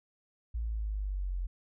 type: exponential sweep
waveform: sine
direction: down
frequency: 57.8 to 43.65 Hz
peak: -31 dBFS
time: 0.54-1.47 s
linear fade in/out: 10 ms
effects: none